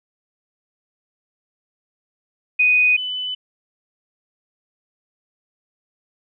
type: tone pair in turn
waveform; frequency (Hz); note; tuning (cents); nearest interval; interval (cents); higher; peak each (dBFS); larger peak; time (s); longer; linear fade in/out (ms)
sine; 2489 / 3002; D#7 / F#7; 0 / +24; minor third; 324; second; -12 / -23; first; 2.59-2.97 / 2.97-3.35; neither; 10
effects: none